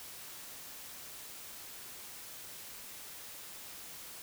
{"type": "silence", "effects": ["white hiss -48 dBFS RMS until 4.22 s"]}